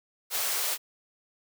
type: high-pass noise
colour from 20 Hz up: white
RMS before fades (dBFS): -29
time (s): 0.3-0.78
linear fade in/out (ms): 50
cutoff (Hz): 420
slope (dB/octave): 24
effects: none